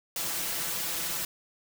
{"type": "noise with comb filter", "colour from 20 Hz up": "white", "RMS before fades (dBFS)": -32, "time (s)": [0.16, 1.25], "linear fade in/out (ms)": 2, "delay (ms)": 6, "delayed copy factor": 0.9, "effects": []}